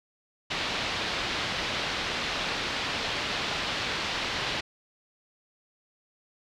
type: low-pass noise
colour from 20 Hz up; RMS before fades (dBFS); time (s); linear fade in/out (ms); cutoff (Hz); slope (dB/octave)
white; -31; 0.5-4.61; 10; 4200; 24
effects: none